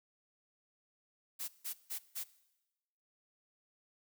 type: noise bursts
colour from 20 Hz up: blue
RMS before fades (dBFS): -40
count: 4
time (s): 1.39-2.242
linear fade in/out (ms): 20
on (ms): 93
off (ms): 160
effects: noise-tail reverb RT60 1.0 s tail -19 dB re dry